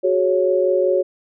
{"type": "chord", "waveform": "sine", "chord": "F# suspended second", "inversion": "none", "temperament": "equal", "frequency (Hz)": [370, 415.3, 554.4], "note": ["F#4", "G#4", "C#5"], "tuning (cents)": [0, 0, 0], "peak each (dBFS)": [-18, -23, -17], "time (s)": [0.03, 1.03], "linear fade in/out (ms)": 20, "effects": []}